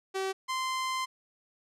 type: tone pair in turn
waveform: sawtooth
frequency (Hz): 383.5 / 1039.9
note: G4 / C6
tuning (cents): -38 / -11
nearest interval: octave + perfect fourth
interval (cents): 1727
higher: second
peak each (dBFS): -26 / -26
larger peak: neither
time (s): 0.14-0.33 / 0.48-1.06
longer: second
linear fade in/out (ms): 20
effects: low-pass 9000 Hz 12 dB/octave